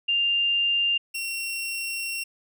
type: tone pair in turn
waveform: sine / sawtooth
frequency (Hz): 2796 / 2732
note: F7 / F7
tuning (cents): +1 / -39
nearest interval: unison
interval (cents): 40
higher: first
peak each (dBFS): -20 / -25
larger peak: first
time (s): 0.08-0.98 / 1.14-2.24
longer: second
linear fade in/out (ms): 10
effects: none